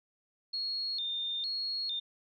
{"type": "tone with vibrato", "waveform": "sine", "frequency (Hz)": 3951, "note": "B7", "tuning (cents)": 0, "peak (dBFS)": -32, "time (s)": [0.53, 2], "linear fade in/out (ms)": 10, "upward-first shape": "square", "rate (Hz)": 1.1, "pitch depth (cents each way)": 150, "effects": []}